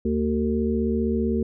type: harmonic tone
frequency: 75.6 Hz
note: D#2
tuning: 49 cents flat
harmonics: 1 / 3 / 5 / 6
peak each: -28 / -23 / -27 / -29 dBFS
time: 0.05-1.43 s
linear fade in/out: 5 ms
effects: none